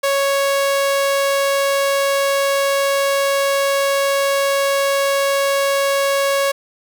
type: tone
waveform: sawtooth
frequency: 554.4 Hz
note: C#5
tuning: in tune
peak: -11 dBFS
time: 0.03-6.52 s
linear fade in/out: 10 ms
effects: none